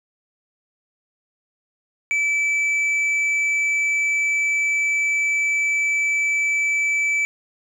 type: tone with hard clipping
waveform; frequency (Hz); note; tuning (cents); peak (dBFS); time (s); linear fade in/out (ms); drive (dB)
sine; 2310; D7; -29; -19; 2.11-7.25; 0; 4
effects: none